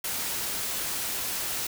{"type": "noise", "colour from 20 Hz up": "white", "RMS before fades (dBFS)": -31, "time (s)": [0.04, 1.67], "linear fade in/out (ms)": 5, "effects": []}